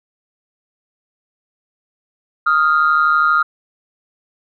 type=tone pair together; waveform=sine; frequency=1244.5 / 1396.9 Hz; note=D#6 / F6; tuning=0 / 0 cents; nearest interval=major second; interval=200 cents; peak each=-13 dBFS; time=2.46-3.43 s; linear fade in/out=10 ms; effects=tanh soft clip ceiling -5 dBFS